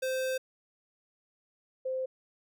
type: tone pair in turn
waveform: square / sine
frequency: 520 / 520 Hz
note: C5 / C5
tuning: -11 / -11 cents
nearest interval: unison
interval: 0 cents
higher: neither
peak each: -30 / -30 dBFS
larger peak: neither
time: 0.02-0.38 / 1.85-2.06 s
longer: first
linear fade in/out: 10 ms
effects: none